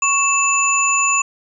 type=tone cluster; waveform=sine; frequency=1111 / 2641 / 6980 Hz; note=C#6 / E7 / A8; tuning=+4 / +3 / -15 cents; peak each=-18 dBFS; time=0.02-1.22 s; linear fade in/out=5 ms; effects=none